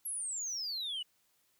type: exponential sweep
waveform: sine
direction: down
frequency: 11480 to 2876 Hz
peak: -33 dBFS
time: 0.05-1.03 s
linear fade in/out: 10 ms
effects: tanh soft clip ceiling -34 dBFS + white hiss -73 dBFS RMS until 1.59 s